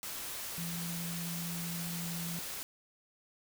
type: tone in noise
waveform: sine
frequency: 170.3 Hz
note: F3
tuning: 43 cents flat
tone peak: -38 dBFS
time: 0.58-2.39 s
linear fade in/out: 0 ms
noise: white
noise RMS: -41 dBFS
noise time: 0.03-2.63 s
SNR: 0 dB
effects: none